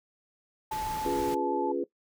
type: noise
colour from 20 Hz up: pink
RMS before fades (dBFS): -40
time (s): 0.71-1.35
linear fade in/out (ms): 10
type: tone with vibrato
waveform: sine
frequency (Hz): 868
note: A5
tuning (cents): -24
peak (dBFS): -31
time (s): 0.71-1.72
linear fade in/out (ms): 5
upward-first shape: triangle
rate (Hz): 15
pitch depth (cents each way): 10
type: chord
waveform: sine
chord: C# dominant seventh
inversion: none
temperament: equal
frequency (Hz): 277.2 / 349.2 / 415.3 / 493.9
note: C#4 / E#4 / G#4 / B4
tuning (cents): 0 / 0 / 0 / 0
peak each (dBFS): -33 / -31 / -33 / -34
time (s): 1.05-1.84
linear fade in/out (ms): 5
effects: noise-tail reverb RT60 0.1 s tail -18 dB re dry